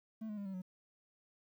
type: tone with pitch steps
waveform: triangle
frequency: 220 / 210.4 / 201.3 / 192.52 / 184.14 Hz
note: A3 / G#3 / G3 / G3 / F#3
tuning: 0 / +23 / +46 / -31 / -8 cents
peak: -38 dBFS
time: 0.21-0.62 s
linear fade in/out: 10 ms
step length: 82 ms
effects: 12-bit